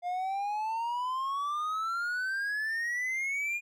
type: exponential sweep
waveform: triangle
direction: up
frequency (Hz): 700 to 2445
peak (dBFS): -28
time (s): 0.02-3.61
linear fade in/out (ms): 50
effects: none

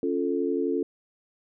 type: chord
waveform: sine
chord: Db augmented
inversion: none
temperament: equal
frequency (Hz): 277.2 / 349.2 / 440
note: Db4 / F4 / A4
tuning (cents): 0 / 0 / 0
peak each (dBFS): -28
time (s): 0.03-0.83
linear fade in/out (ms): 2
effects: none

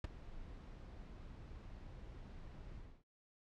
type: noise with ADSR envelope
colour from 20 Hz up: brown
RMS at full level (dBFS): -32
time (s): 0.04-3.04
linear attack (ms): 3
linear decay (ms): 14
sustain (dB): -20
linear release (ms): 270
effects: noise-tail reverb RT60 0.1 s tail -23 dB re dry + low-pass 5000 Hz 12 dB/octave

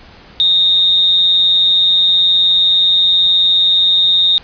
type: tone with amplitude modulation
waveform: sine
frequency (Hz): 3700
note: A#7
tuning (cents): -14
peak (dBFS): -6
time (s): 0.4-4.38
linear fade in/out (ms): 0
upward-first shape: sine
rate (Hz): 181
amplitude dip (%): 50
effects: pink hiss -40 dBFS RMS until 4.43 s + resampled to 11025 Hz

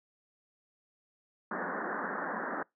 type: band-pass noise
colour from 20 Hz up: white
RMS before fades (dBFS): -36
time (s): 1.51-2.63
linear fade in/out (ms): 5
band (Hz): 170 to 1800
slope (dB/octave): 96
effects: noise-tail reverb RT60 0.2 s tail -26 dB re dry

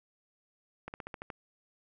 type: slowing click train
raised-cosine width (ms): 0.5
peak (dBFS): -25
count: 7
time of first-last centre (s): 0.88-1.302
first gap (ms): 59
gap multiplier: 1.07
effects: none

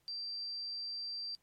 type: tone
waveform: sine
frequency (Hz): 4699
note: D8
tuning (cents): 0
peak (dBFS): -38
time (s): 0.08-1.35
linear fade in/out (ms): 0
effects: pink hiss -75 dBFS RMS until 1.42 s + MP3 64 kbps

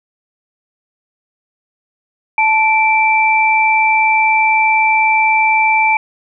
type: tone pair together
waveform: sine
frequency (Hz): 876 / 2339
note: A5 / D7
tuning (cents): -8 / -8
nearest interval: octave + perfect fourth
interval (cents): 1700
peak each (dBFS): -12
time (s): 2.38-5.97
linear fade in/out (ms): 2
effects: none

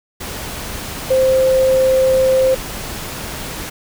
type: tone in noise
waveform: sine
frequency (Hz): 523.3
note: C5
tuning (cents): 0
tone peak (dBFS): -10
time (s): 1.1-2.55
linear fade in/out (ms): 10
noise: pink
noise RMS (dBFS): -27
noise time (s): 0.2-3.7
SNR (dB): +14
effects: none

